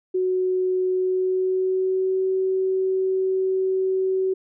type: tone with pitch glide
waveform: sine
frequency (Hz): 370 to 378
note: F#4 to F#4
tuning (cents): 0 to +37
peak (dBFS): -19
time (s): 0.14-4.34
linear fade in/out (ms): 10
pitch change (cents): +37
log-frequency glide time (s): 0.91-2.25
effects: none